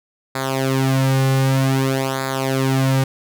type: tone with flanger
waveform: sawtooth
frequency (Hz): 133.5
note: C3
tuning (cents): +35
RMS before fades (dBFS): -18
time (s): 0.35-3.04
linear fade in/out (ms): 5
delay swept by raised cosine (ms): 0.34 to 3.14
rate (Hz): 0.53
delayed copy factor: -0.8
effects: none